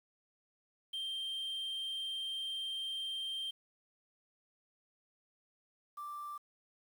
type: tone pair in turn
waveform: sine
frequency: 3161 / 1176.5 Hz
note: G7 / D6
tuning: +14 / +3 cents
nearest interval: octave + perfect fourth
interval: 1711 cents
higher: first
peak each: -34 / -40 dBFS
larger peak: first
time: 0.93-3.51 / 5.97-6.38 s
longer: first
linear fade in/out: 10 ms
effects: tanh soft clip ceiling -36 dBFS + 10-bit